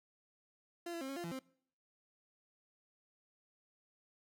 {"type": "tone with pitch steps", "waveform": "30% pulse", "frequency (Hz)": [343.9, 337, 266.5, 273.4, 347.4, 169.2, 262.8], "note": ["F4", "E4", "C4", "C#4", "F4", "E3", "C4"], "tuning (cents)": [-27, 38, 32, -24, -9, 45, 8], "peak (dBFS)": -38, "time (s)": [0.86, 1.392], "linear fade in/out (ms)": 5, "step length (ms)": 76, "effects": ["noise-tail reverb RT60 0.6 s tail -23 dB re dry"]}